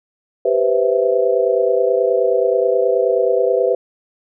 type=chord; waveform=sine; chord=C major seventh; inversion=second; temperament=equal; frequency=392 / 493.9 / 523.3 / 659.3 Hz; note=G4 / B4 / C5 / E5; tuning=0 / 0 / 0 / 0 cents; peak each=-19 / -16 / -19 / -21 dBFS; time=0.45-3.75 s; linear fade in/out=5 ms; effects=none